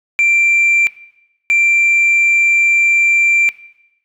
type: tone pair in turn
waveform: sine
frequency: 2358 / 2358 Hz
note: D7 / D7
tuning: +6 / +6 cents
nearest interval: unison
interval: 0 cents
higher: neither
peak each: -7 dBFS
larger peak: neither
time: 0.19-0.87 / 1.5-3.49 s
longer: second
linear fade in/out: 0 ms
effects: noise-tail reverb RT60 0.9 s tail -19 dB re dry + tanh soft clip ceiling -7 dBFS